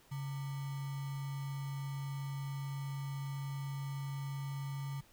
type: tone with sample-and-hold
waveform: sine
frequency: 138.59 Hz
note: C#3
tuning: in tune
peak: -37 dBFS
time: 0.11-5.01 s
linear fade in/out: 10 ms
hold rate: 1050 Hz
effects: pink hiss -64 dBFS RMS until 5.12 s